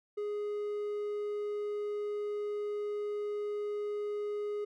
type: tone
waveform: triangle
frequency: 415.3 Hz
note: G#4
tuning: in tune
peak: -31 dBFS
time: 0.17-4.65 s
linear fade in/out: 10 ms
effects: none